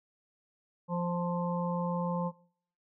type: harmonic tone with a mistuned harmonic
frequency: 174.61 Hz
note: F3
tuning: in tune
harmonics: 1 / 3 / 5 / 6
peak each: -31 / -36 / -38 / -39 dBFS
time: 0.88-2.32 s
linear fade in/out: 50 ms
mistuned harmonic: 5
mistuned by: +16 cents
effects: noise-tail reverb RT60 0.6 s tail -24 dB re dry